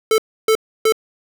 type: tone bursts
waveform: square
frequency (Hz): 440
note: A4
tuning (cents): 0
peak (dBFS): -12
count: 3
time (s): 0.11-0.923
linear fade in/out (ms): 2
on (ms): 71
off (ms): 300
effects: none